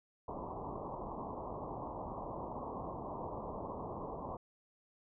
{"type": "low-pass noise", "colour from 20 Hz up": "white", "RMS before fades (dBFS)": -43, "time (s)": [0.28, 4.37], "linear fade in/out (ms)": 5, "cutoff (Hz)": 1100, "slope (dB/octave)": 96, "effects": []}